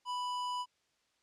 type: tone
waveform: square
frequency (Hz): 990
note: B5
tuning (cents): +4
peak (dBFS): -35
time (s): 0.05-0.66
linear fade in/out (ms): 50
effects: white hiss -75 dBFS RMS until 1.22 s + low-pass 6000 Hz 12 dB/octave